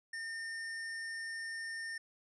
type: tone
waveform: square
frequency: 1816 Hz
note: A#6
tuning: 46 cents flat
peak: -40 dBFS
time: 0.13-1.98 s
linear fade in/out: 5 ms
effects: resampled to 22050 Hz